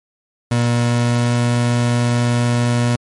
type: tone with pitch glide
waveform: 30% pulse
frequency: 119.4 to 120.3 Hz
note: A#2 to B2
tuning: +42 to -45 cents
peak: -11 dBFS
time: 0.51-2.96 s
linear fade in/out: 5 ms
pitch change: +13 cents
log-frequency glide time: 0.72-1.34 s
effects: MP3 48 kbps